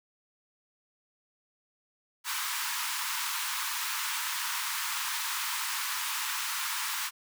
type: high-pass noise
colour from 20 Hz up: pink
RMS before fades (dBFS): -33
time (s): 2.24-7.11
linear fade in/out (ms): 50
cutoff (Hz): 890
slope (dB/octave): 96
effects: none